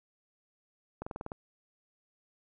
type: slowing click train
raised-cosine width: 1 ms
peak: -24 dBFS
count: 7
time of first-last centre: 1.02-1.318 s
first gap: 45 ms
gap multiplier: 1.04
effects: none